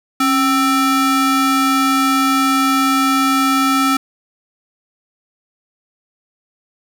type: ring-modulated tone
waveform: square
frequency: 523.3 Hz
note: C5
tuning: in tune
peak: -10 dBFS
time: 0.2-3.97 s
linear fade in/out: 5 ms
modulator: 795 Hz
effects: 7-bit